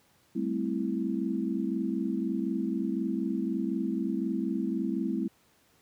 sine chord, A minor seventh, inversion third, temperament equal, 196 / 220 / 261.6 / 329.6 Hz, G3 / A3 / C4 / E4, 0 / 0 / 0 / 0 cents, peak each -33 dBFS, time 0.35-5.28 s, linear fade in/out 10 ms, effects pink hiss -65 dBFS RMS until 5.81 s + high-pass 80 Hz 12 dB/octave

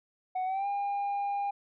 sine tone with pitch glide, 743 to 805.6 Hz, F#5 to G5, +7 to +47 cents, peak -26 dBFS, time 0.35-1.51 s, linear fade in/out 10 ms, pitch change +140 cents, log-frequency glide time 0.45-0.67 s, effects tanh soft clip ceiling -28 dBFS

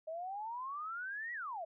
sine exponential two-way sweep, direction up then down, 622 to 1954 to 622 Hz, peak -39 dBFS, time 0.07-1.65 s, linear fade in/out 10 ms, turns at 1.33 s, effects none

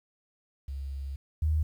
sine tone pair in turn, 68.5 / 77.49 Hz, C#2 / D#2, -20 / -7 cents, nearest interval major second, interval 213 cents, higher second, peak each -33 / -23 dBFS, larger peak second, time 0.68-1.16 / 1.42-1.63 s, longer first, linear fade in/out 5 ms, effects 10-bit

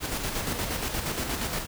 pink noise with tremolo, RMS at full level -29 dBFS, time 0-1.67 s, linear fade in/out 50 ms, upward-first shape square, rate 8.5 Hz, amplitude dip 40%, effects none

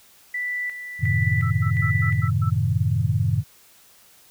sine tone with tremolo, 1975.5 Hz, B6, in tune, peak -24 dBFS, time 0.34-2.28 s, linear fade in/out 5 ms, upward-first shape square, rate 1.4 Hz, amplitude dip 60%
sine chord, F# diminished seventh, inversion none, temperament equal, 92.5 / 110 / 130.81 / 155.56 Hz, F#2 / A2 / C3 / Eb3, 0 / 0 / 0 / 0 cents, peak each -24 / -22 / -25 / -26 dBFS, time 0.99-3.44 s, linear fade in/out 50 ms
sine tone bursts, 1322 Hz, E6, 5 cents sharp, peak -30 dBFS, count 6, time 1.42-2.504 s, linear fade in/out 10 ms, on 89 ms, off 110 ms
effects white hiss -53 dBFS RMS until 4.3 s

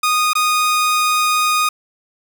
sawtooth tone with dropouts, 1237 Hz, D#6, 10 cents flat, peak -10 dBFS, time 0.03-1.69 s, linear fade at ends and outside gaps 5 ms, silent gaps 0.333-0.352 s, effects none

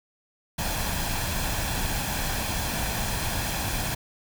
pink noise with comb filter, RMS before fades -28 dBFS, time 0.58-3.95 s, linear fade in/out 10 ms, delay 1.2 ms, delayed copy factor +0.5, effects none

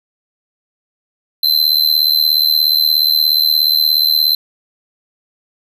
square tone with amplitude modulation, 4083 Hz, C8, 43 cents flat, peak -7 dBFS, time 1.43-4.35 s, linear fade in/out 5 ms, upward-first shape sine, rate 76.9 Hz, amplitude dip 85%, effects none

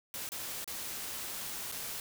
white noise with dropouts, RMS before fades -40 dBFS, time 0.14-2 s, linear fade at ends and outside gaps 1 ms, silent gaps 0.29-0.319 / 0.644-0.676 / 1.716-1.722 s, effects none

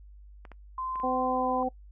clicks, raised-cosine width 0.5 ms, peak -31 dBFS, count 4, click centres 0.452 / 0.517 / 0.957 / 1 s
sine tone with pitch glide, 1035 to 1011.9 Hz, C6 to B5, -19 to +42 cents, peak -31 dBFS, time 0.78-1.63 s, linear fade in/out 2 ms, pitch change -39 cents, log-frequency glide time 1.21-1.48 s
harmonic tone, 255.6 Hz, C4, 40 cents flat, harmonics 1 / 2 / 3, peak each -32 / -31 / -29 dBFS, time 1.03-1.69 s, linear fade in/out 10 ms
effects noise-tail reverb RT60 0.1 s tail -22 dB re dry + added 50 Hz sine -47 dBFS peak until 1.91 s

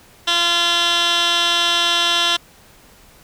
15% pulse tone with band-pass filter, 343.9 Hz, F4, 27 cents flat, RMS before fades -17 dBFS, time 0.27-2.37 s, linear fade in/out 10 ms, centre 3300 Hz, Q 2, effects pink hiss -48 dBFS RMS until 3.23 s

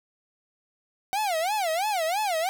45% pulse tone with vibrato, 740 Hz, F#5, in tune, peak -24 dBFS, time 1.13-2.49 s, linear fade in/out 0 ms, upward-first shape sine, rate 3 Hz, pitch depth 270 cents each way, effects none

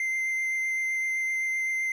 triangle tone with vibrato, 2082 Hz, C7, 9 cents flat, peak -24 dBFS, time 0-1.92 s, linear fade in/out 2 ms, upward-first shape triangle, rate 7.8 Hz, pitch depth 11 cents each way, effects none

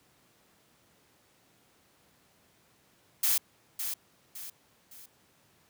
blue noise with echo, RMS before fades -26 dBFS, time 3.23-3.38 s, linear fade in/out 5 ms, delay 560 ms, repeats 3, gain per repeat -8 dB, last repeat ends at 5.06 s, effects pink hiss -65 dBFS RMS until 5.69 s + high-pass 100 Hz 12 dB/octave

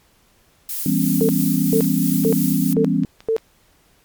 violet noise with tremolo, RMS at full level -25 dBFS, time 0.69-2.73 s, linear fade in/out 2 ms, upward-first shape sine, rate 3 Hz, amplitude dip 30%
sine chord, C# half-diminished seventh, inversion first, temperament just, 166.31 / 199.57 / 249.5 / 277.2 Hz, E3 / G3 / B3 / C#4, +16 / +31 / +18 / 0 cents, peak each -21 dBFS, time 0.86-3.05 s, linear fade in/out 2 ms
sine tone bursts, 447.1 Hz, A4, 28 cents sharp, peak -15 dBFS, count 5, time 1.21-3.365 s, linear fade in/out 0 ms, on 79 ms, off 440 ms
clicks, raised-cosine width 0.2 ms, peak -23 dBFS, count 7, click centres 1.729 / 1.844 / 2.238 / 2.728 / 3.035 / 3.205 / 3.382 s
effects pink hiss -57 dBFS RMS until 4.04 s + MP3 96 kbps

